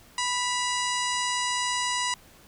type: harmonic tone with a mistuned harmonic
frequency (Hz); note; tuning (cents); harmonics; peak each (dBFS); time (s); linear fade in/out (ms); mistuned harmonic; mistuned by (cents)
987.8; B5; 0; 1 / 2 / 3 / 4 / 5 / 6 / 7 / 8 / 9; -29 / -32 / -34 / -35 / -36 / -37 / -37 / -38 / -39; 0.18-2.14; 2; 3; -59
effects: pink hiss -54 dBFS RMS until 2.47 s